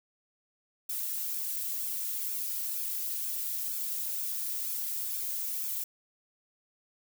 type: noise with flanger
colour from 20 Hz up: violet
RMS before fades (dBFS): -34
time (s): 0.89-5.84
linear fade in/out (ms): 5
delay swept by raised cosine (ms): 1 to 2.6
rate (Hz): 2.1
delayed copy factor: -0.6
effects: none